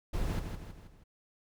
brown noise with echo, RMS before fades -32 dBFS, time 0.13-0.4 s, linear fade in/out 10 ms, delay 160 ms, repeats 4, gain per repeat -6 dB, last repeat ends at 1.04 s, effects none

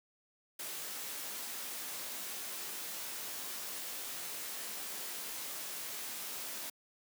white noise with comb filter, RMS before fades -42 dBFS, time 0.59-6.7 s, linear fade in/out 5 ms, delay 19 ms, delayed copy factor +0.55, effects high-pass 200 Hz 12 dB/octave

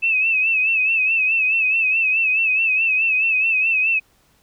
sine tone with vibrato, 2600 Hz, E7, 24 cents flat, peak -15 dBFS, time 0.02-4 s, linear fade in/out 20 ms, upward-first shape sine, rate 4.7 Hz, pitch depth 69 cents each way, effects pink hiss -59 dBFS RMS until 4.42 s

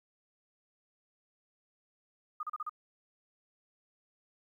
sine tone bursts, 1228 Hz, D#6, 23 cents flat, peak -34 dBFS, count 5, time 2.4-2.695 s, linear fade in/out 5 ms, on 31 ms, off 35 ms, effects 12-bit

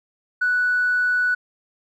triangle tone with tanh clipping, 1480 Hz, F#6, in tune, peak -17 dBFS, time 0.41-1.35 s, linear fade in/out 10 ms, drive 4 dB, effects none

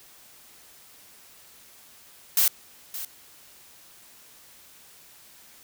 blue noise with echo, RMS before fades -20 dBFS, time 2.37-2.48 s, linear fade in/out 2 ms, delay 570 ms, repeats 1, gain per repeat -14 dB, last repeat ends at 3.05 s, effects white hiss -52 dBFS RMS until 5.63 s

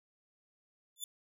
15% pulse tone with exponential growth, 3499 Hz, A7, 10 cents flat, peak -27 dBFS, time 0.96-1.04 s, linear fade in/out 2 ms, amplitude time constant 17 ms, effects none

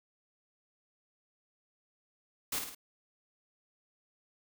white noise with echo, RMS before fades -34 dBFS, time 2.52-2.59 s, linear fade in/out 5 ms, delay 53 ms, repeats 3, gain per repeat -5 dB, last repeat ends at 2.749 s, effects none

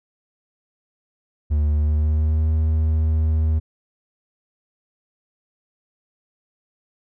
triangle tone with pitch glide, 74.9 to 78.67 Hz, D2 to D#2, +35 to +20 cents, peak -14 dBFS, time 1.5-3.6 s, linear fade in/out 20 ms, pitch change +85 cents, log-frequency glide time 1.74-2.5 s, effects none

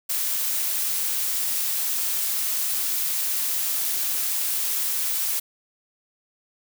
blue noise, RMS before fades -25 dBFS, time 0.09-5.4 s, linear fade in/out 10 ms, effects none

